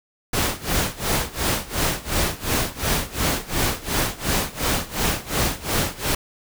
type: noise with tremolo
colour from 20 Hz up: pink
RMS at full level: -20 dBFS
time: 0.33-6.15 s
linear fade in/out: 5 ms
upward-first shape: sine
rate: 2.8 Hz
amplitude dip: 90%
effects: none